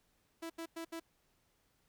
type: tone bursts at uneven times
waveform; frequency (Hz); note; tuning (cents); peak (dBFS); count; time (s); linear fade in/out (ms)
sawtooth; 330; E4; +2; -37; 4; 0.42-0.5 / 0.58-0.66 / 0.76-0.85 / 0.92-1; 10
effects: pink hiss -75 dBFS RMS until 1.88 s